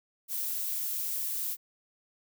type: noise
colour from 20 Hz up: violet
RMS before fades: -33 dBFS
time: 0.28-1.57 s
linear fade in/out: 50 ms
effects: none